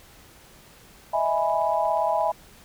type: chord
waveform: sine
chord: E major seventh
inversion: third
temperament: equal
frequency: 622.3 / 659.3 / 830.6 / 987.8 Hz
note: D#5 / E5 / G#5 / B5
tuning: 0 / 0 / 0 / 0 cents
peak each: -28 / -25 / -25 / -27 dBFS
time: 1.13-2.32 s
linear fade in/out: 10 ms
type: click train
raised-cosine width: 0.3 ms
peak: -34 dBFS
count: 9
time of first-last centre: 1.26-2.21 s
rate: 8.42 Hz
effects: pink hiss -51 dBFS RMS until 2.64 s